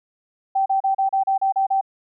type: tone bursts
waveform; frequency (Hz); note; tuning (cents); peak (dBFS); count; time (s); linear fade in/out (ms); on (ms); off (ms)
sine; 776; G5; -18; -16; 9; 0.55-1.812; 10; 110; 34
effects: none

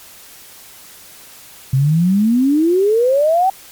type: exponential sweep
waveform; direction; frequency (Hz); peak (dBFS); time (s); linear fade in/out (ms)
sine; up; 128.2 to 784; -10; 1.73-3.5; 5
effects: white hiss -40 dBFS RMS until 3.71 s + MP3 96 kbps

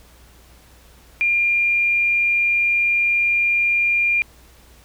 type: tone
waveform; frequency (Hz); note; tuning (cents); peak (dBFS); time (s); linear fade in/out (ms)
sine; 2400; D7; +37; -15; 1.21-4.22; 0
effects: added 60 Hz sine -49 dBFS peak until 4.84 s + pink hiss -51 dBFS RMS until 4.84 s

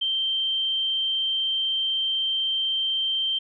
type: tone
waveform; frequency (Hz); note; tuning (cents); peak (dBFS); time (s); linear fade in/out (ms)
sine; 3136; G7; 0; -22; 0.01-3.39; 10
effects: none

